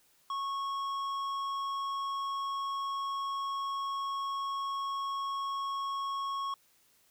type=tone with tanh clipping; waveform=sine; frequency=1100 Hz; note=C#6; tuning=14 cents flat; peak=-34 dBFS; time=0.3-6.54 s; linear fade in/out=2 ms; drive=10 dB; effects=white hiss -67 dBFS RMS until 7.1 s